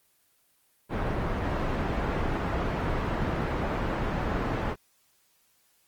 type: low-pass noise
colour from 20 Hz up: pink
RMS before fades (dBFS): -29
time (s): 0.89-4.76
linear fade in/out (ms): 50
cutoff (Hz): 1500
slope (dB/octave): 12
effects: white hiss -67 dBFS RMS until 5.87 s + Opus 24 kbps